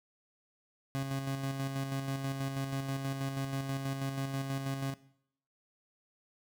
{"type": "tone with tremolo", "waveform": "30% pulse", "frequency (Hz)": 136, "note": "C#3", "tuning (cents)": -33, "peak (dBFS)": -29, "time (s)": [0.95, 4.94], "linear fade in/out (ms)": 0, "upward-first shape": "square", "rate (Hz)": 6.2, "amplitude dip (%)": 40, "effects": ["noise-tail reverb RT60 0.7 s tail -19 dB re dry"]}